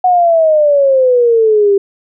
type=exponential sweep; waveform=sine; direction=down; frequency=740 to 392 Hz; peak=-6 dBFS; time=0.04-1.78 s; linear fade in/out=5 ms; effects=none